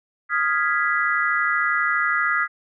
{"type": "chord", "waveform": "sine", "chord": "F half-diminished seventh", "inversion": "third", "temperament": "equal", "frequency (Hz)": [1244.5, 1396.9, 1661.2, 1975.5], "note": ["Eb6", "F6", "Ab6", "Cb7"], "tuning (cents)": [0, 0, 0, 0], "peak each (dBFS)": -24, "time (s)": [0.29, 2.48], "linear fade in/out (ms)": 50, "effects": []}